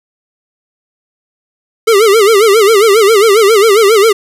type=tone with vibrato; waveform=square; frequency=423.1 Hz; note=G#4; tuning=32 cents sharp; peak=-5 dBFS; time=1.87-4.13 s; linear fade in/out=10 ms; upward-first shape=sine; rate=7.4 Hz; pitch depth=150 cents each way; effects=resampled to 32000 Hz + 7-bit